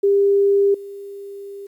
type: tone with level steps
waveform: sine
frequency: 399.4 Hz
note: G4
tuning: 32 cents sharp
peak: -12 / -31 dBFS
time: 0.03-1.67 s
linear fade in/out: 10 ms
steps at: 0.74 s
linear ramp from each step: 5 ms
effects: 9-bit